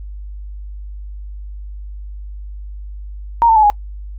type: tone with pitch steps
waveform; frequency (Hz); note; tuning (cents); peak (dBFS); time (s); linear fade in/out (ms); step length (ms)
sine; 932.3 / 896.4 / 861.9 / 828.7; A#5 / A5 / A5 / G#5; 0 / +32 / -36 / -4; -7; 3.42-3.7; 0; 70
effects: noise-tail reverb RT60 0.1 s tail -23 dB re dry + added 50 Hz sine -27 dBFS peak until 4.18 s